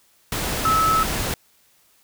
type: tone in noise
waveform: sine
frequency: 1300 Hz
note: E6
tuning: 24 cents flat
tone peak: -16 dBFS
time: 0.65-1.03 s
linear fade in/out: 2 ms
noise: pink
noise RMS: -25 dBFS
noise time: 0.32-1.34 s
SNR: +6 dB
effects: white hiss -59 dBFS RMS until 2.03 s